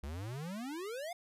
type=exponential sweep; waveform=square; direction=up; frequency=66 to 730 Hz; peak=-40 dBFS; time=0.03-1.13 s; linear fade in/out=5 ms; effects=resampled to 32000 Hz